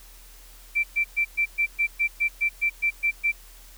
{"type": "tone bursts", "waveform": "sine", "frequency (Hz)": 2344, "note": "D7", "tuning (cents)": -4, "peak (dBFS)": -19, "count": 13, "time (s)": [0.75, 3.321], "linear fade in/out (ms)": 20, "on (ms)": 87, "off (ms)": 120, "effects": ["added 40 Hz sine -47 dBFS peak until 3.77 s", "white hiss -51 dBFS RMS until 3.77 s"]}